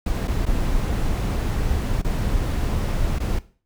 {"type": "noise with dropouts", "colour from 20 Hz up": "brown", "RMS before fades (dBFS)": -22, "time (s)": [0.06, 3.39], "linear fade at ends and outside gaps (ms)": 5, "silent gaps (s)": [[0.275, 0.278], [0.455, 0.463], [2.018, 2.045], [3.187, 3.201]], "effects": ["noise-tail reverb RT60 0.4 s tail -17 dB re dry"]}